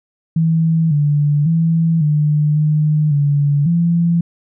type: tone with pitch steps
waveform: sine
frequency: 162.6 / 146.6 / 164.3 / 150 / 152.2 / 143.9 / 169.7 Hz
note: E3 / D3 / E3 / D3 / D#3 / D3 / F3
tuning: -23 / -3 / -5 / +37 / -38 / -35 / -49 cents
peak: -11 dBFS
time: 0.36-4.21 s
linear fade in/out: 5 ms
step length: 550 ms
effects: none